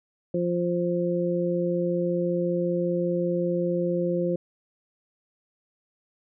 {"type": "harmonic tone", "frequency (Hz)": 174.9, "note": "F3", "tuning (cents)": 3, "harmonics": [1, 2, 3], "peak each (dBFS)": [-27, -27, -27], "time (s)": [0.34, 4.36], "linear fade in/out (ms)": 5, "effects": []}